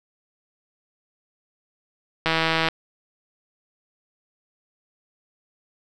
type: click train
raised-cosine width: 0.3 ms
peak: -5 dBFS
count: 70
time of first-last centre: 2.26-2.686 s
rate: 162 Hz
effects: none